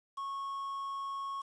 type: tone with quantisation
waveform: triangle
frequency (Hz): 1100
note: C#6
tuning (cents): -14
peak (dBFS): -34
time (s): 0.17-1.42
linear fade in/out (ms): 10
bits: 9
effects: resampled to 22050 Hz